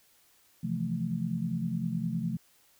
sine chord, F major seventh, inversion second, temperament equal, 130.81 / 164.81 / 174.61 / 220 Hz, C3 / E3 / F3 / A3, 0 / 0 / 0 / 0 cents, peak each -37 / -35 / -33 / -34 dBFS, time 0.63-2.37 s, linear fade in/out 10 ms, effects white hiss -64 dBFS RMS until 2.79 s

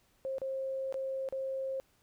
sine tone with dropouts, 533 Hz, C5, 32 cents sharp, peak -33 dBFS, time 0.25-1.8 s, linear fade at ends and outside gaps 0 ms, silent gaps 0.383-0.417 / 0.925-0.942 / 1.288-1.325 s, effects pink hiss -70 dBFS RMS until 2.02 s

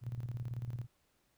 sine tone with tremolo, 120 Hz, B2, 49 cents flat, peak -35 dBFS, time 0.01-0.87 s, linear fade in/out 50 ms, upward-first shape square, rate 18 Hz, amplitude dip 65%, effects pink hiss -75 dBFS RMS until 1.37 s

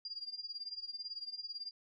sine tone with tremolo, 4801 Hz, D8, 37 cents sharp, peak -38 dBFS, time 0.05-1.71 s, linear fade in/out 2 ms, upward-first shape sine, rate 18 Hz, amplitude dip 85%, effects none

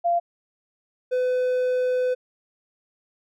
sine / triangle tone pair in turn, 690 / 503.9 Hz, F5 / B4, -21 / +35 cents, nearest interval perfect fourth, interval 544 cents, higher first, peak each -18 dBFS, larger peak neither, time 0.04-0.2 / 1.11-2.15 s, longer second, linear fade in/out 20 ms, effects none

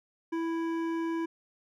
sine tone with hard clipping, 330.2 Hz, E4, 3 cents sharp, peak -31 dBFS, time 0.32-1.26 s, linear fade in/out 10 ms, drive 12 dB, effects none

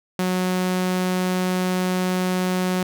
sawtooth tone, 183.4 Hz, F#3, 15 cents flat, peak -16 dBFS, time 0.19-2.83 s, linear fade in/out 2 ms, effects none

